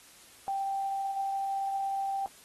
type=tone; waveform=sine; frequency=784 Hz; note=G5; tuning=in tune; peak=-29 dBFS; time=0.48-2.26 s; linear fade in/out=0 ms; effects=white hiss -55 dBFS RMS until 2.44 s + AAC 32 kbps